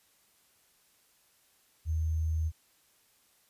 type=tone with sample-and-hold; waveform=sine; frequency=79.6 Hz; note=D#2; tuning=40 cents sharp; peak=-27 dBFS; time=1.85-2.52 s; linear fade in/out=50 ms; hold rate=6300 Hz; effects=white hiss -67 dBFS RMS until 3.49 s + resampled to 32000 Hz